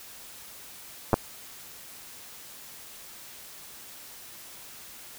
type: clicks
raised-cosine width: 1 ms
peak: -6 dBFS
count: 2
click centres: 1.132 / 1.141 s
effects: white hiss -46 dBFS RMS until 5.18 s